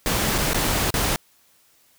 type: noise with dropouts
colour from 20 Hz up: pink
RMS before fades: -22 dBFS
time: 0.06-1.16 s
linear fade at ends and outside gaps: 0 ms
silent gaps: 0.381-0.385 / 0.533-0.545 / 0.905-0.941 s
effects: white hiss -59 dBFS RMS until 1.98 s